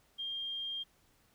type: tone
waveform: sine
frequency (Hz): 3206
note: G7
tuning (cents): +38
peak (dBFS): -36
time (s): 0.18-0.84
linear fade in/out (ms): 20
effects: pink hiss -69 dBFS RMS until 1.34 s